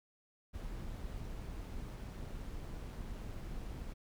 brown noise with amplitude modulation, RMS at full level -42 dBFS, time 0.53-3.94 s, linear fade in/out 20 ms, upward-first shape sine, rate 187 Hz, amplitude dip 35%, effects none

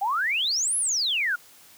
sine exponential two-way sweep, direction up then down, 750 to 11090 to 1367 Hz, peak -22 dBFS, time 0.01-1.36 s, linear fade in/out 10 ms, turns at 0.77 s, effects white hiss -52 dBFS RMS until 1.77 s + high-pass 80 Hz 12 dB/octave

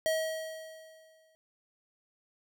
square tone with exponential decay, 638 Hz, D#5, 43 cents sharp, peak -26 dBFS, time 0.06-1.35 s, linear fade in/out 0 ms, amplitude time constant 280 ms, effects none

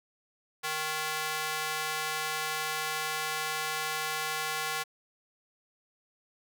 square tone with high-pass filter, 155.56 Hz, D#3, in tune, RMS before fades -33 dBFS, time 0.63-4.84 s, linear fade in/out 20 ms, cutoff 1100 Hz, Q 0.84, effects none

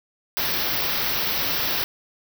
white band-stop noise, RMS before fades -24 dBFS, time 0.37-1.84 s, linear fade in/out 0 ms, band 5800 to 13000 Hz, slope 96 dB/octave, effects none

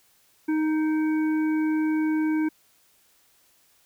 harmonic tone with a mistuned harmonic, 311.1 Hz, D#4, in tune, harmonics 1 / 3 / 5 / 7, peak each -21 / -38 / -38 / -41 dBFS, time 0.48-2.49 s, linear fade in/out 10 ms, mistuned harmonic 7, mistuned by +57 cents, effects white hiss -62 dBFS RMS until 3.85 s

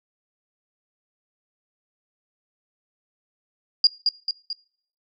sine tone with echo, 4832 Hz, D8, 48 cents sharp, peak -11 dBFS, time 3.84-3.87 s, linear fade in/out 2 ms, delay 220 ms, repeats 3, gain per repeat -5 dB, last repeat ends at 4.53 s, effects noise-tail reverb RT60 0.6 s tail -24 dB re dry

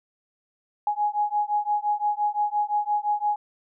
sine beating tone pair, 830.6 / 836.4 Hz, G#5 / G#5, 0 / +12 cents, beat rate 5.8 Hz, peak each -25 dBFS, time 0.87-3.36 s, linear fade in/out 2 ms, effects none

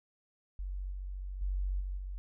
sine tone with level steps, 47.07 Hz, F#1, 30 cents sharp, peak -35 / -37 / -30 / -34 / -37 dBFS, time 0.59-2.18 s, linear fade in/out 0 ms, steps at 0.91 / 1.41 / 1.8 / 1.97 s, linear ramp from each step 10 ms, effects none

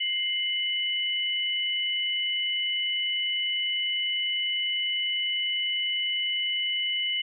sine tone pair together, 2100 / 2970 Hz, C7 / F#7, +6 / +6 cents, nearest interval tritone, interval 600 cents, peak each -31 / -26 dBFS, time 0-7.22 s, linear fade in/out 10 ms, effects none

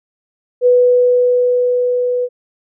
sine tone with level ramp, 493.9 Hz, B4, in tune, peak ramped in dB -6 to -14 dBFS, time 0.61-2.29 s, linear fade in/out 50 ms, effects none

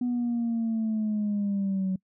sine linear sweep, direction down, 246.9 to 186.5 Hz, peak -23 dBFS, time 0.01-1.96 s, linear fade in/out 5 ms, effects noise-tail reverb RT60 0.1 s tail -25 dB re dry + tanh soft clip ceiling -22 dBFS

